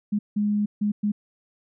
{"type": "tone bursts at uneven times", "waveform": "sine", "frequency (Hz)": 207.7, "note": "G#3", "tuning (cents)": 0, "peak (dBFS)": -20, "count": 4, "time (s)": [[0.12, 0.19], [0.36, 0.66], [0.81, 0.92], [1.03, 1.12]], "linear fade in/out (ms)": 10, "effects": []}